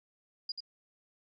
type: tone with echo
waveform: sine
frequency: 4868 Hz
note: D#8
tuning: 39 cents flat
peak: -33 dBFS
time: 0.49-0.52 s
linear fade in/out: 5 ms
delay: 85 ms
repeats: 1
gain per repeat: -5 dB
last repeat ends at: 0.605 s
effects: none